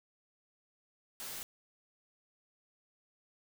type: noise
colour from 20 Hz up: white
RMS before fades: -43 dBFS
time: 1.2-1.43 s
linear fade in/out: 0 ms
effects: none